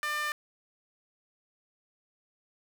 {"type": "tone with high-pass filter", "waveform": "sawtooth", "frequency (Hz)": 598, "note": "D5", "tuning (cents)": 31, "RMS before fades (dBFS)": -32, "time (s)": [0.03, 0.32], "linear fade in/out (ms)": 0, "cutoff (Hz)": 1500, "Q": 7.1, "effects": []}